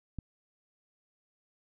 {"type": "click", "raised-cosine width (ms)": 5, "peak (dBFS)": -25, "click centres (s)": 0.187, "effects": []}